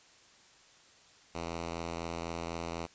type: tone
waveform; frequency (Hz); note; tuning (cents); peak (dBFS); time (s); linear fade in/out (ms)
5% pulse; 84; E2; +33; -25; 1.34-2.87; 20
effects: white hiss -60 dBFS RMS until 2.94 s + resampled to 16000 Hz